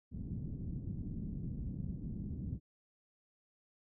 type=low-pass noise; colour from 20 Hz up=white; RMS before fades=-41 dBFS; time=0.11-2.6 s; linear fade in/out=50 ms; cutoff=210 Hz; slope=24 dB/octave; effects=none